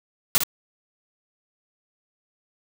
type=noise with echo; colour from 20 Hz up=white; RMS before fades=-18 dBFS; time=0.35-0.38 s; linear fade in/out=0 ms; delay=55 ms; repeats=1; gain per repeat=-7 dB; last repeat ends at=0.435 s; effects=none